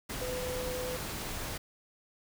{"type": "tone in noise", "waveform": "sine", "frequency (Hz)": 503, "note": "B4", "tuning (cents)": 32, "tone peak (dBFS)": -35, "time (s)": [0.21, 0.97], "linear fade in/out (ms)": 10, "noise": "pink", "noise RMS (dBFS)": -38, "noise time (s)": [0.09, 1.58], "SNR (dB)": 0, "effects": []}